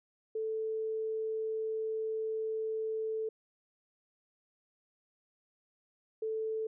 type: tone pair in turn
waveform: sine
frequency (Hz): 440 / 440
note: A4 / A4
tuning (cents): 0 / 0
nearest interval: unison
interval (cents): 0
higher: neither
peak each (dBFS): -32 / -32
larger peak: neither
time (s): 0.35-3.29 / 6.22-6.67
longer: first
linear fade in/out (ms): 5
effects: none